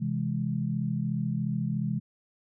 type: chord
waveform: sine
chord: C augmented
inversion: none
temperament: equal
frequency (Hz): 130.81 / 164.81 / 207.7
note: C3 / E3 / G#3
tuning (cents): 0 / 0 / 0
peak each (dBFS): -31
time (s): 0-2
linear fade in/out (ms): 20
effects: none